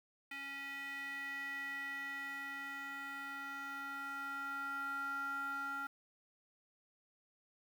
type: tone with band-pass filter sweep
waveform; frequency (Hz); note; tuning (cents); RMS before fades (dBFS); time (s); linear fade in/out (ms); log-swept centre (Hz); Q
square; 277.2; C#4; 0; -43; 0.31-5.87; 5; 2200 to 1300; 6.1
effects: 10-bit